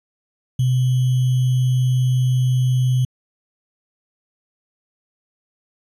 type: tone with sample-and-hold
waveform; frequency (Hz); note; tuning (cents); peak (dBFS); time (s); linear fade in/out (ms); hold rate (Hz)
sine; 127.2; C3; -48; -14; 0.59-3.05; 5; 3150
effects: resampled to 32000 Hz